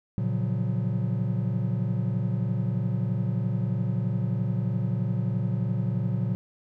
triangle chord, Gb major seventh, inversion first, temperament just, 115.62 / 138.75 / 173.43 / 185 Hz, Bb2 / Db3 / F3 / Gb3, -14 / +2 / -12 / 0 cents, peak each -25 / -29 / -31 / -29 dBFS, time 0.18-6.35 s, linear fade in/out 0 ms, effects none

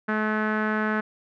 sawtooth tone with low-pass filter, 215 Hz, A3, 40 cents flat, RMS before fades -25 dBFS, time 0.08-1.01 s, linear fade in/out 10 ms, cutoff 1600 Hz, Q 4.7, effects none

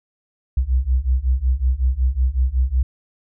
sine beating tone pair, 61.2 / 66.6 Hz, B1 / C2, -15 / +31 cents, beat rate 5.4 Hz, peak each -19 / -18 dBFS, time 0.57-2.83 s, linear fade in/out 5 ms, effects none

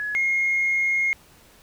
sine tone pair in turn, 1690 / 2146 Hz, G#6 / C7, +30 / +43 cents, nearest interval major third, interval 413 cents, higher second, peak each -25 / -18 dBFS, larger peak second, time 0-0.15 / 0.15-1.13 s, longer second, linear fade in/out 0 ms, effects tanh soft clip ceiling -15 dBFS + pink hiss -53 dBFS RMS until 1.62 s

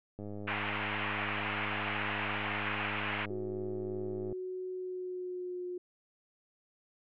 click train, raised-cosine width 2 ms, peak -30 dBFS, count 427, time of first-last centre 0.19-4.326 s, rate 103 Hz
white band-pass noise, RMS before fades -36 dBFS, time 0.47-3.26 s, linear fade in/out 10 ms, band 660 to 2800 Hz, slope 48 dB/octave
sine tone with pitch glide, 369.4 to 358.7 Hz, F#4 to F4, -3 to +46 cents, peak -36 dBFS, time 3.3-5.78 s, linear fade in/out 5 ms, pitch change -51 cents, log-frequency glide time 4.71-5.66 s
effects none

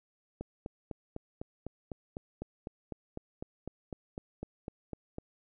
click train, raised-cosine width 2 ms, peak -25 dBFS, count 20, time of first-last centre 0.41-5.184 s, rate 3.98 Hz, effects none

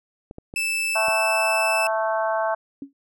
clicks, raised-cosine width 2 ms, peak -24 dBFS, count 4, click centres 0.311 / 0.384 / 0.539 / 1.084 s
40% pulse tone, 2637 Hz, E7, in tune, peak -21 dBFS, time 0.56-1.87 s, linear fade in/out 2 ms
harmonic tone, 220 Hz, A3, in tune, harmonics 3 / 4 / 5 / 6 / 7, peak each -23 / -26 / -29 / -35 / -31 dBFS, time 0.95-2.55 s, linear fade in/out 10 ms
sine tone with exponential decay, 277.2 Hz, C#4, in tune, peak -27 dBFS, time 2.82-2.93 s, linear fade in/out 2 ms, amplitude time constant 22 ms
effects none

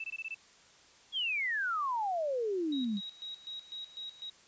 sine tone bursts, 2643 Hz, E7, 4 cents sharp, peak -36 dBFS, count 6, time 0-0.346 s, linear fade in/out 5 ms, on 41 ms, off 20 ms
sine exponential sweep, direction down, 3400 to 188.7 Hz, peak -30 dBFS, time 1.12-3.01 s, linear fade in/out 50 ms
sine tone with tremolo, 3819 Hz, A#7, 41 cents sharp, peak -39 dBFS, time 2.72-4.3 s, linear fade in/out 5 ms, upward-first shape square, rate 4 Hz, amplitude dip 80%
effects white hiss -60 dBFS RMS until 4.47 s + resampled to 16000 Hz

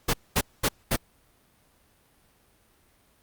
pink noise bursts, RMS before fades -23 dBFS, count 4, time 0.08-0.964 s, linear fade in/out 10 ms, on 56 ms, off 220 ms, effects pink hiss -63 dBFS RMS until 3.22 s + Opus 48 kbps

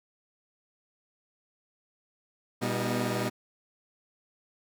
20% pulse tone cluster, 121.5 / 198.5 / 245.5 / 317.5 / 615 Hz, B2 / G3 / B3 / D#4 / D#5, -28 / +22 / -10 / +35 / -20 cents, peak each -27 / -28 / -31 / -31 / -33 dBFS, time 2.61-3.3 s, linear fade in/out 20 ms, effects none

